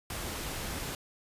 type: noise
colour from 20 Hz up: pink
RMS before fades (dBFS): -37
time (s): 0.1-0.95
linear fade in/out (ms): 2
effects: resampled to 32000 Hz